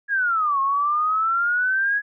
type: exponential two-way sweep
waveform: sine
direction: down then up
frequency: 1683 to 1078 to 1683 Hz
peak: -18 dBFS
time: 0.08-2.02 s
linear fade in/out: 50 ms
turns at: 0.6 s
effects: none